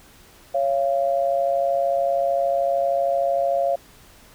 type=tone pair together; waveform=sine; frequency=554.4 / 687.6 Hz; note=C#5 / F5; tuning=0 / -27 cents; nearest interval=major third; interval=373 cents; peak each=-21 dBFS; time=0.54-3.76 s; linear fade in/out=10 ms; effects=pink hiss -50 dBFS RMS until 4.34 s